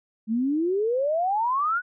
sine exponential sweep, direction up, 212.2 to 1500 Hz, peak -21 dBFS, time 0.27-1.82 s, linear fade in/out 50 ms, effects none

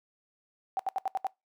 sine tone bursts, 769 Hz, G5, 33 cents flat, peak -26 dBFS, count 6, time 0.77-1.268 s, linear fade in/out 0 ms, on 23 ms, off 72 ms, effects noise-tail reverb RT60 0.2 s tail -22 dB re dry + high-pass 400 Hz 12 dB/octave

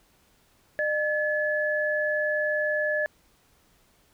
sine tone pair together, 605.6 / 1715 Hz, D#5 / A6, -47 / -45 cents, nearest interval octave + tritone, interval 1802 cents, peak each -26 dBFS, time 0.79-3.06 s, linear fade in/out 0 ms, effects pink hiss -63 dBFS RMS until 4.13 s

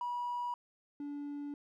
triangle tone pair in turn, 970 / 288.4 Hz, B5 / D4, -31 / -31 cents, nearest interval octave + major sixth, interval 2100 cents, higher first, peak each -31 / -36 dBFS, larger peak first, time 0.01-0.54 / 1-1.54 s, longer second, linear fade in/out 2 ms, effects tanh soft clip ceiling -31 dBFS

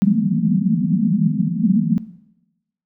pink band-pass noise, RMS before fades -17 dBFS, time 0.02-1.98 s, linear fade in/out 0 ms, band 160 to 240 Hz, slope 96 dB/octave, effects noise-tail reverb RT60 0.9 s tail -17 dB re dry

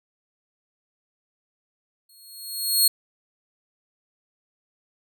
15% pulse tone with exponential growth, 4300 Hz, C8, 47 cents sharp, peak -7 dBFS, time 2.09-2.88 s, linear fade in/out 5 ms, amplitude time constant 170 ms, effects none

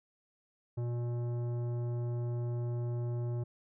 triangle tone with tanh clipping, 120 Hz, B2, 49 cents flat, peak -34 dBFS, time 0.77-3.44 s, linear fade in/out 10 ms, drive 17 dB, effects none

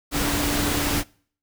sine tone in noise, 290 Hz, D4, 22 cents flat, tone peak -26 dBFS, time 0.11-1.04 s, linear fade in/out 50 ms, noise pink, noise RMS -24 dBFS, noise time 0.11-1.04 s, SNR -5 dB, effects noise-tail reverb RT60 0.5 s tail -24 dB re dry

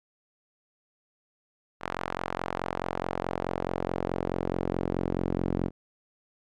sawtooth tone with band-pass filter sweep, 44.68 Hz, F1, 40 cents sharp, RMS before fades -31 dBFS, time 1.8-5.71 s, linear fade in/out 50 ms, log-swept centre 1200 to 280 Hz, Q 1, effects none

